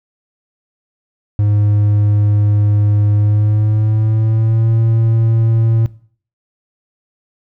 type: tone with pitch glide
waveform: triangle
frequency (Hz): 103.83 to 113.23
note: G#2 to A#2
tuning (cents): 0 to -50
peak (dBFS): -8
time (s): 1.39-5.86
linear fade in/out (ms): 0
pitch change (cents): +150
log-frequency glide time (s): 3.15-4.73
effects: noise-tail reverb RT60 0.5 s tail -19 dB re dry